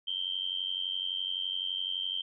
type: tone with amplitude modulation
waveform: sine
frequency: 3136 Hz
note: G7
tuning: in tune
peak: -27 dBFS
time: 0.07-2.22 s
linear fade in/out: 10 ms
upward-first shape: sine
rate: 91.8 Hz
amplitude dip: 90%
effects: none